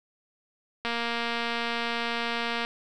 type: click train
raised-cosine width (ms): 0.3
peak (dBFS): -14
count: 422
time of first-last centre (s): 0.85-2.649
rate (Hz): 234
effects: none